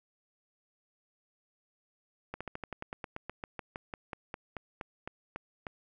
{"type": "slowing click train", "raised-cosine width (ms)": 0.5, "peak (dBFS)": -23, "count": 22, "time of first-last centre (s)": [2.34, 5.668], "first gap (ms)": 66, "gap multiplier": 1.08, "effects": []}